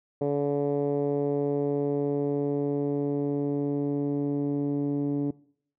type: tone with low-pass filter sweep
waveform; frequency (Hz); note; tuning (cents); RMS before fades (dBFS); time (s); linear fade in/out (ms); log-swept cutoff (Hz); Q
10% pulse; 143.2; D3; -43; -27; 0.21-5.31; 5; 490 to 300; 2.3
effects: noise-tail reverb RT60 0.6 s tail -22 dB re dry